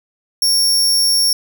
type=tone; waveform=sawtooth; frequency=5500 Hz; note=F8; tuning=27 cents flat; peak=-9 dBFS; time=0.42-1.33 s; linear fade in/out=2 ms; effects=none